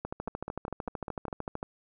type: two click trains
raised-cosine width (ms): 1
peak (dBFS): -20 / -22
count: 22 / 6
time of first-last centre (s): 0.05-1.629 / 0.28-1.282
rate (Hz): 13.3 / 4.99
effects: none